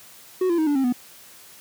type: tone with pitch steps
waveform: triangle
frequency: 370 / 341.3 / 314.7 / 290.3 / 267.7 / 246.9 Hz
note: F#4 / F4 / D#4 / D4 / C4 / B3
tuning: 0 / -40 / +20 / -20 / +40 / 0 cents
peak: -16 dBFS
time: 0.41-0.926 s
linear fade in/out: 5 ms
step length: 86 ms
effects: white hiss -47 dBFS RMS until 1.6 s + high-pass 80 Hz 12 dB/octave